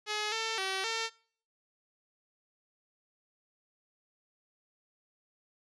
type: tone with pitch steps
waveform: 5% pulse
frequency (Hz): 422.8 / 447.9 / 382.5 / 451.9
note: G#4 / A4 / G4 / A4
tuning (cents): +31 / +31 / -42 / +46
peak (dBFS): -20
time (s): 0.06-1.1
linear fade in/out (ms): 50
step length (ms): 260
effects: noise-tail reverb RT60 0.5 s tail -23 dB re dry + resampled to 22050 Hz

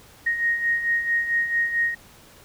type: beating tone pair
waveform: sine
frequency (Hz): 1864.7 / 1869.2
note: A#6 / A#6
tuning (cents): 0 / +4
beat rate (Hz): 4.5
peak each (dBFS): -28 / -21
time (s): 0.26-1.95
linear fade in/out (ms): 10
effects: pink hiss -50 dBFS RMS until 2.44 s

